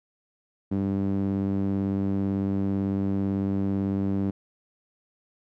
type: tone with band-pass filter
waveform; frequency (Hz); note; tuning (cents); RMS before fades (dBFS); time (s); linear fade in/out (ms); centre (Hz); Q
sawtooth; 98; G2; 0; -26; 0.71-4.31; 10; 240; 2.1
effects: none